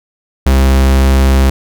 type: tone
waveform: 45% pulse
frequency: 66.7 Hz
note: C2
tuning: 34 cents sharp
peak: -6 dBFS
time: 0.46-1.5 s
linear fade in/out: 5 ms
effects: none